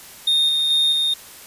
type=tone with tremolo; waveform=triangle; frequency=3675 Hz; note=A#7; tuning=25 cents flat; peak=-13 dBFS; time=0.27-1.14 s; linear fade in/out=5 ms; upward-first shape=square; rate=2.3 Hz; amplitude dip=25%; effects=white hiss -41 dBFS RMS until 1.46 s + resampled to 32000 Hz